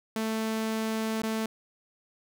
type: tone with dropouts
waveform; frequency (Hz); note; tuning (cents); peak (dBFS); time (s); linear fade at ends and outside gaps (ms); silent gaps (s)
sawtooth; 221; A3; +8; -24; 0.16-1.46; 2; 1.22-1.234
effects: none

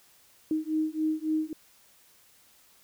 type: beating tone pair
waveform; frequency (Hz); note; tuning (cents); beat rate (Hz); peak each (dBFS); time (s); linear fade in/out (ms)
sine; 310.8 / 314.4; D#4 / D#4; -2 / +18; 3.6; -29; 0.51-1.53; 2
effects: white hiss -60 dBFS RMS until 2.83 s

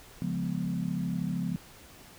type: chord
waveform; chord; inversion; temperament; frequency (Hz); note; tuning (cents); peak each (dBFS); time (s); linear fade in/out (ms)
sine; C# dominant seventh; none; equal; 138.59 / 174.61 / 207.7 / 246.9; C#3 / E#3 / G#3 / B3; 0 / 0 / 0 / 0; -37 / -31 / -36 / -36; 0.22-1.56; 0
effects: pink hiss -52 dBFS RMS until 2.18 s

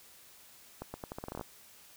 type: accelerating click train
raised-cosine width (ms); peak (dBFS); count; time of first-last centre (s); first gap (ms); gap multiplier
1; -25; 12; 0.82-1.412; 120; 0.82
effects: white hiss -57 dBFS RMS until 1.96 s

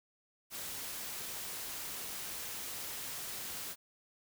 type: noise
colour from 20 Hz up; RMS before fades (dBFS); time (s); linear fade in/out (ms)
white; -42; 0.5-3.76; 50
effects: none

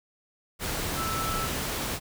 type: tone in noise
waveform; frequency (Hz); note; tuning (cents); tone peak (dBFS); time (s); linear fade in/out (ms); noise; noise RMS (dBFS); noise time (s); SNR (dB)
sine; 1318.5; E6; 0; -31; 0.95-1.49; 50; pink; -31; 0.59-2; -3
effects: none

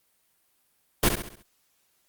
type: noise with echo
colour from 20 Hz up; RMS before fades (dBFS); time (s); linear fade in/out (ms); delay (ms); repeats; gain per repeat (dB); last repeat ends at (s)
pink; -19; 1.03-1.09; 5; 67; 5; -7; 1.425
effects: white hiss -69 dBFS RMS until 2.08 s + Opus 32 kbps

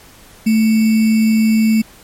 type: tone with sample-and-hold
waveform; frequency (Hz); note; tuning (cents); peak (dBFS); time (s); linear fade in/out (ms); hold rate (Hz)
sine; 220.2; A3; +2; -9; 0.46-1.82; 10; 2450
effects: pink hiss -43 dBFS RMS until 2.03 s + MP3 64 kbps

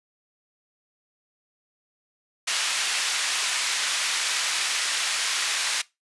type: band-pass noise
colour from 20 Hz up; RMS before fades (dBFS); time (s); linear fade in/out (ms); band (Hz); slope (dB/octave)
pink; -26; 2.47-5.82; 10; 1800 to 8900; 12
effects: noise-tail reverb RT60 0.2 s tail -20 dB re dry + resampled to 24000 Hz

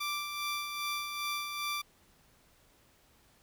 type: tone with tremolo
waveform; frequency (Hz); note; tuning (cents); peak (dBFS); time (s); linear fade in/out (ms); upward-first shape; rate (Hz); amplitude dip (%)
15% pulse; 1174.7; D6; 0; -26; 0-1.82; 10; sine; 2.5; 45
effects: pink hiss -65 dBFS RMS until 3.42 s

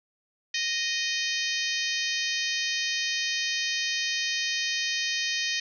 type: harmonic tone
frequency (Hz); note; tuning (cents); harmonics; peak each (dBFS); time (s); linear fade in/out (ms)
620; D#5; -6; 3 / 4 / 5 / 6 / 7 / 8 / 9 / 10; -32 / -33 / -34 / -35 / -35 / -36 / -37 / -37; 0.54-5.6; 5
effects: none

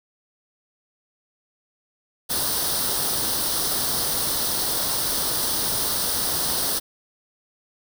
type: noise with comb filter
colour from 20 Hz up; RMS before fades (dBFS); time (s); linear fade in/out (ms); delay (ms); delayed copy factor
white; -24; 2.29-6.8; 20; 0.21; +0.7
effects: none

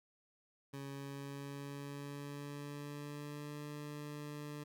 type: tone with pitch glide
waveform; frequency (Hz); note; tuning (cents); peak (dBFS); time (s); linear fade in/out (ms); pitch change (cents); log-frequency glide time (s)
20% pulse; 138.59 to 147.68; C#3 to D3; 0 to +10; -39; 0.73-4.64; 10; +110; 0.85-3.61
effects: none

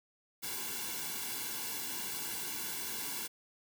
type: noise with comb filter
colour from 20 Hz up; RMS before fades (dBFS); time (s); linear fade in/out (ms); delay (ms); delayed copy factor
white; -39; 0.42-3.28; 20; 1.6; -1
effects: none

